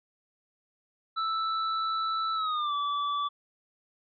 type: tone with pitch glide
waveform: square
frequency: 1318.5 to 1154.5 Hz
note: E6 to D6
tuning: 0 to -30 cents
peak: -28 dBFS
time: 1.16-3.29 s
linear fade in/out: 20 ms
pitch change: -230 cents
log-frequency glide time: 2.35-2.74 s
effects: resampled to 11025 Hz